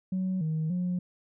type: tone with pitch steps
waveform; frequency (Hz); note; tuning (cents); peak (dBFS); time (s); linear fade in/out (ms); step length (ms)
sine; 186.7 / 157.7 / 179.5; F#3 / D#3 / F3; +16 / +24 / +48; -25; 0.12-0.99; 5; 290
effects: tanh soft clip ceiling -24 dBFS